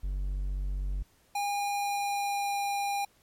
triangle tone, 47.71 Hz, G1, 46 cents flat, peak -27 dBFS, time 0.03-1.03 s, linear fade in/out 10 ms
square tone with pitch glide, 812 to 804.5 Hz, G#5 to G5, -39 to +45 cents, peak -29 dBFS, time 1.35-3.05 s, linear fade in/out 5 ms, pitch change -16 cents, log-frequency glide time 1.47-2.59 s
effects pink hiss -65 dBFS RMS until 3.22 s + MP3 64 kbps

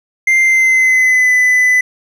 triangle tone with pitch glide, 2093 to 2002 Hz, C7 to B6, 0 to +23 cents, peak -6 dBFS, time 0.27-1.81 s, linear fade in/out 5 ms, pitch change -77 cents, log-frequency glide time 0.41-1.32 s, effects none

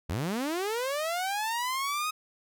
sawtooth linear sweep, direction up, 69.3 to 1266 Hz, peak -25 dBFS, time 0.09-2.11 s, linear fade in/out 10 ms, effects none

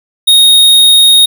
square tone, 3729 Hz, A#7, in tune, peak -3 dBFS, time 0.27-1.26 s, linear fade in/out 10 ms, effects none

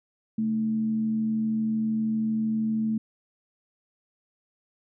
sine tone with frequency modulation, 220 Hz, A3, in tune, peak -23 dBFS, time 0.38-2.98 s, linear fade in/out 5 ms, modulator 87.2 Hz, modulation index 0.22, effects none

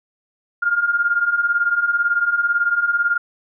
sine beating tone pair, 1396.9 / 1414.9 Hz, F6 / F6, 0 / +22 cents, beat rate 18 Hz, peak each -21 / -17 dBFS, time 0.62-3.18 s, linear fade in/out 10 ms, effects none

